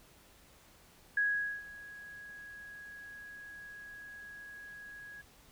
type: tone with ADSR envelope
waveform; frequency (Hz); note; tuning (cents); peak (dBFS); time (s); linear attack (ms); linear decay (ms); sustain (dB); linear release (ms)
sine; 1661.2; G#6; 0; -26; 1.17-5.22; 4; 450; -20; 14
effects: pink hiss -61 dBFS RMS until 5.51 s